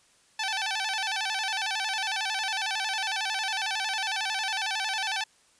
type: tone with vibrato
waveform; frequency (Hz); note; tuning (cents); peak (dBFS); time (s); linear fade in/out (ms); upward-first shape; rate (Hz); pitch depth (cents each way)
10% pulse; 820; G#5; -22; -19; 0.39-5.24; 5; square; 11; 110
effects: white hiss -62 dBFS RMS until 5.59 s + resampled to 22050 Hz